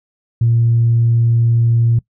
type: tone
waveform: sine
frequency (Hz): 116.54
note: A#2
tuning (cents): 0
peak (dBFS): -9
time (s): 0.41-1.99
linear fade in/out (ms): 5
effects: noise-tail reverb RT60 0.1 s tail -22 dB re dry + tanh soft clip ceiling -5 dBFS